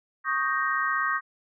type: chord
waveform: sine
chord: Eb dominant seventh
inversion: third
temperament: equal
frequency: 1108.7 / 1244.5 / 1568 / 1864.7 Hz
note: Db6 / Eb6 / G6 / Bb6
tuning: 0 / 0 / 0 / 0 cents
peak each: -29 dBFS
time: 0.24-1.21 s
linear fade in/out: 50 ms
effects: none